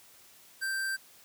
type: tone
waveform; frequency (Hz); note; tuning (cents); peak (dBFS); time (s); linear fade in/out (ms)
square; 1568; G6; 0; -31; 0.61-0.97; 20
effects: white hiss -57 dBFS RMS until 1.24 s + high-pass 60 Hz 12 dB/octave